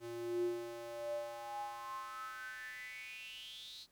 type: tone with high-pass filter sweep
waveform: square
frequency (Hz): 117.4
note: A#2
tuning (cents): +13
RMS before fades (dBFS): -44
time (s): 0-3.87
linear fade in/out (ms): 50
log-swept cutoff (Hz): 260 to 4200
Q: 9.8
effects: pink hiss -73 dBFS RMS until 3.91 s